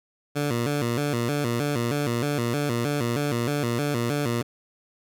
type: tone with vibrato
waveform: 15% pulse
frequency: 131.3 Hz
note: C3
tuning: 6 cents sharp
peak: -17 dBFS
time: 0.35-4.43 s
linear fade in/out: 20 ms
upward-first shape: square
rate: 3.2 Hz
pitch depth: 180 cents each way
effects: none